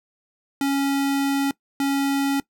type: tone bursts at uneven times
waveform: square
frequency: 277.2 Hz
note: C#4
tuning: in tune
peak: -20 dBFS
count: 2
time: 0.61-1.51 / 1.8-2.4 s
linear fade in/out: 2 ms
effects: noise-tail reverb RT60 0.1 s tail -21 dB re dry